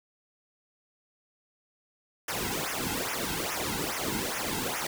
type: noise with flanger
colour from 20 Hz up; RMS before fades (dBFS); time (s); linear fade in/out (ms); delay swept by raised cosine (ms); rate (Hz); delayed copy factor
pink; -32; 2.28-4.87; 5; 0.23 to 1.73; 2.4; -0.95
effects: none